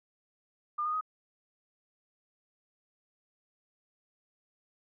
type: tone with pitch steps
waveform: sine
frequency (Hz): 1205 / 1230.3 / 1256.2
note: D6 / D#6 / D#6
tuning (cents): +44 / -20 / +16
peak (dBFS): -29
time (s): 0.78-1.011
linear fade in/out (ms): 10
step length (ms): 77
effects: none